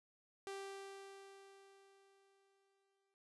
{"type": "tone with exponential decay", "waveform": "sawtooth", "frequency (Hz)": 392, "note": "G4", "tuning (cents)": 0, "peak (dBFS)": -40, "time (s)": [0.47, 3.14], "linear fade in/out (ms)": 0, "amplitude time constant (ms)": 580, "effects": ["resampled to 24000 Hz"]}